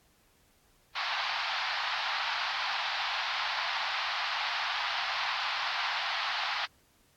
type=band-pass noise; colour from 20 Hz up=pink; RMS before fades=-33 dBFS; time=0.95-6.66 s; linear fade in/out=10 ms; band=770 to 4700 Hz; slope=48 dB/octave; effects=pink hiss -66 dBFS RMS until 7.16 s + AAC 64 kbps